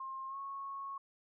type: tone with pitch glide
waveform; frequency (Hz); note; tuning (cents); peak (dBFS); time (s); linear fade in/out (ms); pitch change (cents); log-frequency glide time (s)
sine; 1064 to 1099.6; C6 to C#6; +29 to -14; -40; 0-0.98; 5; +57; 0.28-0.37
effects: none